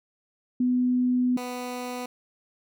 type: tone pair in turn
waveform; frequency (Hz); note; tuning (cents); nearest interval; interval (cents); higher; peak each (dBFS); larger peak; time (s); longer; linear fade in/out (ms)
sine / 15% pulse; 249.5 / 248.1; B3 / B3; +18 / +8; unison; 10; first; -20 / -25; first; 0.6-1.37 / 1.37-2.06; first; 5
effects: none